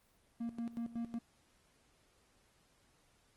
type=tone with tremolo; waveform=triangle; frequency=233.1 Hz; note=A#3; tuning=in tune; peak=-34 dBFS; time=0.4-1.19 s; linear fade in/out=10 ms; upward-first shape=square; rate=5.4 Hz; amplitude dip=80%; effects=pink hiss -71 dBFS RMS until 3.36 s + Opus 24 kbps